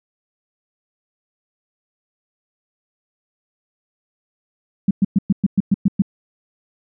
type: tone bursts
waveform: sine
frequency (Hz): 196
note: G3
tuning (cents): 0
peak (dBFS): -10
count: 9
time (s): 4.88-6.021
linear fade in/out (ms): 5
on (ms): 29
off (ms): 110
effects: none